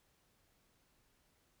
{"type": "silence", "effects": ["pink hiss -74 dBFS RMS until 1.6 s"]}